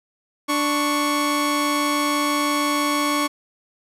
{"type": "tone pair together", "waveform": "sawtooth", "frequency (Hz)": [293.7, 1108.7], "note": ["D4", "C#6"], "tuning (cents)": [0, 0], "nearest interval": "octave + major seventh", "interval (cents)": 2300, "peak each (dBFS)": -18, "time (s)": [0.48, 3.28], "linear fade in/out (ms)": 20, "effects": ["resampled to 32000 Hz", "9-bit"]}